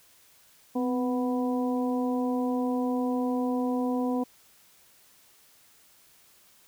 harmonic tone with a mistuned harmonic, 247.2 Hz, B3, 2 cents sharp, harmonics 1 / 2 / 3 / 4, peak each -26 / -32 / -36 / -38 dBFS, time 0.75-4.24 s, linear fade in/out 10 ms, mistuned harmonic 1, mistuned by +43 cents, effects white hiss -59 dBFS RMS until 6.67 s

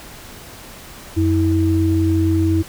sine tone pair together, 90.85 / 324 Hz, F#2 / E4, -31 / -30 cents, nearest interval octave + minor seventh, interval 2201 cents, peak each -16 dBFS, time 1.16-2.63 s, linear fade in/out 20 ms, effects pink hiss -38 dBFS RMS until 2.68 s

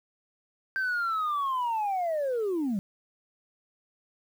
sine linear sweep, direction down, 1572 to 183.7 Hz, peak -24 dBFS, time 0.76-2.79 s, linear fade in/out 0 ms, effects tanh soft clip ceiling -24 dBFS + 9-bit

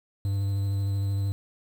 triangle tone with vibrato, 99 Hz, G2, 18 cents sharp, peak -22 dBFS, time 0.25-1.32 s, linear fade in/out 0 ms, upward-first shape triangle, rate 13 Hz, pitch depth 18 cents each way, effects 8-bit

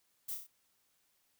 violet noise with echo, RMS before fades -40 dBFS, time 0.28-0.35 s, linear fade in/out 10 ms, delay 30 ms, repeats 4, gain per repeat -4 dB, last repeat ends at 0.47 s, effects white hiss -75 dBFS RMS until 1.39 s

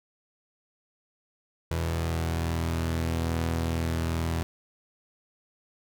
sawtooth tone pair together, 82.41 / 123.47 Hz, E2 / B2, 0 / 0 cents, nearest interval perfect fifth, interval 700 cents, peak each -23 / -30 dBFS, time 1.71-4.43 s, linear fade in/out 0 ms, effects none

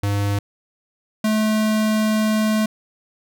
square tone pair in turn, 101.2 / 216.1 Hz, G#2 / A3, -44 / -31 cents, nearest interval octave + minor second, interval 1313 cents, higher second, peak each -19 / -17 dBFS, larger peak second, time 0.03-0.39 / 1.24-2.66 s, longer second, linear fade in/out 5 ms, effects none

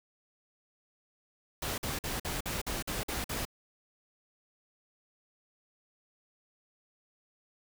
pink noise bursts, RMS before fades -35 dBFS, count 9, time 1.62-3.452 s, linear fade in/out 5 ms, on 160 ms, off 49 ms, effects none

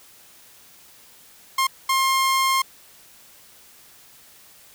sawtooth tone bursts at uneven times, 1064 Hz, C6, 29 cents sharp, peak -14 dBFS, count 2, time 1.58-1.67 / 1.89-2.62 s, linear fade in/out 5 ms, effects white hiss -50 dBFS RMS until 4.74 s

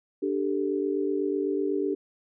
sine chord, D suspended fourth, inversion none, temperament equal, 293.7 / 392 / 440 Hz, D4 / G4 / A4, 0 / 0 / 0 cents, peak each -29 / -27 / -32 dBFS, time 0.22-1.95 s, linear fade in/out 10 ms, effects none

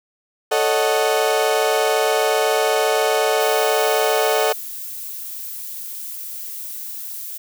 35% pulse chord, D# half-diminished seventh, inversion second, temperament equal with one note detuned, 440 / 554.4 / 622.3 / 742.1 Hz, A4 / C#5 / D#5 / F#5, 0 / 0 / 0 / +5 cents, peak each -18 / -22 / -20 / -21 dBFS, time 0.51-4.53 s, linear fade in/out 10 ms
violet noise, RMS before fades -31 dBFS, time 3.4-7.38 s, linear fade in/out 10 ms
effects none

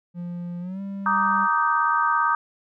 triangle tone with pitch glide, 174.61 to 197.13 Hz, F3 to G3, 0 to +10 cents, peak -27 dBFS, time 0.14-1.48 s, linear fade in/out 50 ms, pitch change +210 cents, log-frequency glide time 0.6-0.81 s
sine chord, Eb major seventh, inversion second, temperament just, 933.4 / 1166.7 / 1244.5 / 1555.6 Hz, Bb5 / D6 / Eb6 / G6, +2 / -12 / 0 / -14 cents, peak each -24 / -25 / -22 / -25 dBFS, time 1.06-2.35 s, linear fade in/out 2 ms
effects none

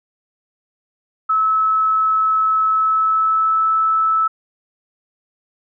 sine tone with pitch glide, 1298 to 1309.3 Hz, E6 to E6, -27 to -12 cents, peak -13 dBFS, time 1.29-4.28 s, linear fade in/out 10 ms, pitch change +15 cents, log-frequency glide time 2.72-3.67 s, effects none

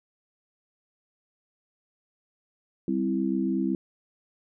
sine chord, C major, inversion second, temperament equal, 196 / 261.6 / 329.6 Hz, G3 / C4 / E4, 0 / 0 / 0 cents, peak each -28 dBFS, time 2.88-3.75 s, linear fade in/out 2 ms, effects none

